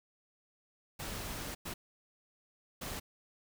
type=noise bursts at uneven times; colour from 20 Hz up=pink; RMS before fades=-41 dBFS; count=3; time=0.99-1.55 / 1.65-1.74 / 2.81-3 s; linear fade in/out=10 ms; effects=none